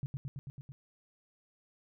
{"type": "tone with echo", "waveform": "sine", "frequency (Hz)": 136.6, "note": "C#3", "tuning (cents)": -25, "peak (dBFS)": -32, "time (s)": [0.03, 0.06], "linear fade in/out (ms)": 0, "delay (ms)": 110, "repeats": 6, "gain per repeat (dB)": -2, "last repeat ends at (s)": 0.72, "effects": []}